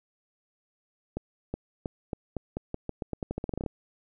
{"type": "accelerating click train", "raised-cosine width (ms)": 2, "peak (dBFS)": -18, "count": 20, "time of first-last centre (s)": [1.17, 3.662], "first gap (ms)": 370, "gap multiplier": 0.86, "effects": []}